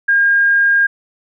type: tone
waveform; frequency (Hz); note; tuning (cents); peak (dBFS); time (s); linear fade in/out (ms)
sine; 1616; G#6; -48; -9; 0.08-0.87; 10
effects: none